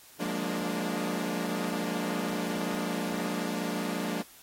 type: chord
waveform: sawtooth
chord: Bb dominant seventh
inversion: second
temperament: equal with one note detuned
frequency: 178.28 / 207.7 / 233.1 / 293.7 Hz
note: F3 / Ab3 / Bb3 / D4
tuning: +36 / 0 / 0 / 0 cents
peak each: -32 dBFS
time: 0.19-4.23 s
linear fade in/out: 20 ms
effects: white hiss -54 dBFS RMS until 4.42 s + AAC 48 kbps